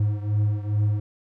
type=beating tone pair; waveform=triangle; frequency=103.83 / 106.23 Hz; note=G#2 / G#2; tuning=0 / +40 cents; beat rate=2.4 Hz; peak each=-20 / -24 dBFS; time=0-1 s; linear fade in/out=5 ms; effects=none